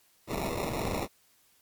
white noise with sample-and-hold, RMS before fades -32 dBFS, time 0.27-1.08 s, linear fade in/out 50 ms, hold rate 1575 Hz, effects white hiss -65 dBFS RMS until 1.61 s + MP3 96 kbps

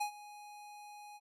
square tone with ADSR envelope, 830.6 Hz, G#5, in tune, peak -32 dBFS, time 0-1.2 s, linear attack 12 ms, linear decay 95 ms, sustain -18 dB, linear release 40 ms, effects resampled to 32000 Hz

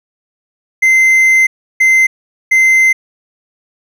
triangle tone bursts at uneven times, 2072 Hz, C7, 17 cents flat, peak -4 dBFS, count 3, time 0.82-1.47 / 1.8-2.07 / 2.51-2.93 s, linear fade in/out 10 ms, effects none

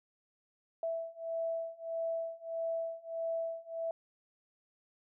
sine beating tone pair, 659 / 660.6 Hz, E5 / E5, -1 / +4 cents, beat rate 1.6 Hz, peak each -38 / -37 dBFS, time 0.83-3.91 s, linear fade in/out 2 ms, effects none

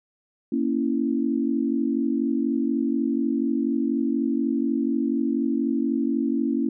sine chord, A# diminished, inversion none, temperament equal, 233.1 / 277.2 / 329.6 Hz, A#3 / C#4 / E4, 0 / 0 / 0 cents, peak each -25 / -24 / -27 dBFS, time 0.52-6.69 s, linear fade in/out 5 ms, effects none

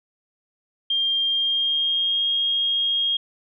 sine tone with pitch glide, 3199 to 3253 Hz, G7 to G#7, +34 to -37 cents, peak -19 dBFS, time 0.9-3.17 s, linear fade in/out 5 ms, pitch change +29 cents, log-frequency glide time 1.24-2.28 s, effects none

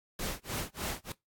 pink noise with tremolo, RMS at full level -34 dBFS, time 0.19-1.12 s, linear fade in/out 2 ms, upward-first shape sine, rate 3.3 Hz, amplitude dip 100%, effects noise-tail reverb RT60 0.2 s tail -25 dB re dry + AAC 64 kbps

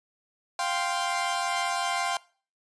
sawtooth chord, F suspended second, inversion none, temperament equal, 698.5 / 784 / 1046.5 Hz, F5 / G5 / C6, 0 / 0 / 0 cents, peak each -27 dBFS, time 0.59-2.17 s, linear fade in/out 2 ms, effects noise-tail reverb RT60 0.4 s tail -21 dB re dry + resampled to 22050 Hz

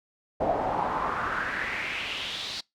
brown noise with band-pass filter sweep, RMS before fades -30 dBFS, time 0.4-2.61 s, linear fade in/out 10 ms, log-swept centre 620 to 4400 Hz, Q 3.8, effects noise-tail reverb RT60 0.2 s tail -25 dB re dry

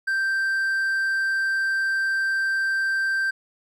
triangle tone, 1568 Hz, G6, in tune, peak -19 dBFS, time 0.07-3.31 s, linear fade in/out 10 ms, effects none

